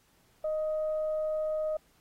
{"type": "tone with frequency modulation", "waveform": "sine", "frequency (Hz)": 620, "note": "D#5", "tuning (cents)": -6, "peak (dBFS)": -28, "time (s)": [0.44, 1.77], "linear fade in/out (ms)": 5, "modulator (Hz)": 635, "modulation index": 0.2, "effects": ["pink hiss -67 dBFS RMS until 2 s", "AAC 48 kbps"]}